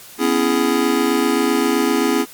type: chord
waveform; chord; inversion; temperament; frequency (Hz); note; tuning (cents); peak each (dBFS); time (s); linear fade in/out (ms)
square; C# minor seventh; third; just; 249.5 / 277.2 / 332.6 / 415.8; B3 / C#4 / E4 / G#4; +18 / 0 / +16 / +2; -21; 0.18-2.26; 50
effects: white hiss -40 dBFS RMS until 2.33 s + MP3 96 kbps